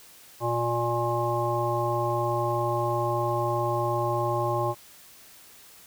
harmonic tone, 118.5 Hz, A#2, 29 cents sharp, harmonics 1 / 3 / 5 / 7 / 9, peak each -30 / -30 / -30 / -30 / -30 dBFS, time 0.4-4.75 s, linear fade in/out 50 ms, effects white hiss -51 dBFS RMS until 5.86 s

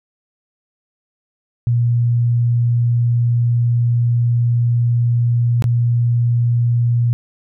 sine tone with dropouts, 119.2 Hz, A#2, 39 cents sharp, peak -12 dBFS, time 1.67-7.13 s, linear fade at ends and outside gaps 0 ms, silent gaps 5.623-5.641 s, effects none

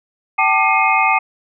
sine tone cluster, 771 / 881 / 1194 / 2141 / 2511 Hz, G5 / A5 / D6 / C7 / D#7, -29 / +2 / +28 / +39 / +15 cents, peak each -18 dBFS, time 0.38-1.19 s, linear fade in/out 10 ms, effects none

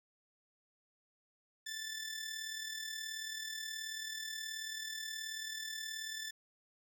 15% pulse tone with amplitude modulation, 1760 Hz, A6, in tune, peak -32 dBFS, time 1.66-6.31 s, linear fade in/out 10 ms, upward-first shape sine, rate 38.6 Hz, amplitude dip 50%, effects none

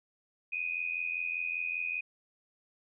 sine tone with amplitude modulation, 2489 Hz, D#7, in tune, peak -28 dBFS, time 0.52-2.01 s, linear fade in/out 10 ms, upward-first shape sine, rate 85.1 Hz, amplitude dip 80%, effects none

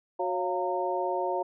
harmonic tone with a mistuned harmonic, 183.4 Hz, F#3, 15 cents flat, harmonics 2 / 3 / 4 / 5, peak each -32 / -32 / -32 / -32 dBFS, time 0.19-1.43 s, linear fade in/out 10 ms, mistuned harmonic 4, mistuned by -84 cents, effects none

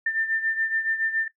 sine beating tone pair, 1790 / 1797.1 Hz, A6 / A6, +29 / +36 cents, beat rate 7.1 Hz, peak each -24 / -30 dBFS, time 0.06-1.28 s, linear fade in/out 5 ms, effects noise-tail reverb RT60 0.1 s tail -17 dB re dry

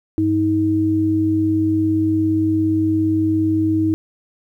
sine tone pair together, 99.9 / 317.2 Hz, G2 / D#4, +33 / +33 cents, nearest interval octave + minor sixth, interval 2000 cents, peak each -22 / -15 dBFS, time 0.18-3.94 s, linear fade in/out 0 ms, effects 9-bit

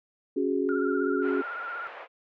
sine chord, C# suspended fourth, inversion none, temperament equal, 277.2 / 370 / 415.3 Hz, C#4 / F#4 / G#4, 0 / 0 / 0 cents, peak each -28 / -28 / -29 dBFS, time 0.36-1.42 s, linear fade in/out 10 ms
sine tone with vibrato, 1400 Hz, F6, 4 cents sharp, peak -33 dBFS, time 0.69-1.87 s, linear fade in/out 0 ms, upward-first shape triangle, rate 16 Hz, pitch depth 69 cents each way
pink band-pass noise, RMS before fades -43 dBFS, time 1.21-2.08 s, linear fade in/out 50 ms, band 530 to 2300 Hz, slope 24 dB/octave
effects none

